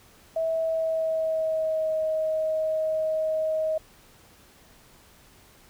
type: tone with pitch glide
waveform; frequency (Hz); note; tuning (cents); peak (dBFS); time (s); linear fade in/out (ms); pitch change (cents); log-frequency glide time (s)
sine; 650 to 630.4; E5 to D#5; -24 to +23; -23; 0.36-3.78; 5; -53; 0.55-1.97
effects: pink hiss -55 dBFS RMS until 5.69 s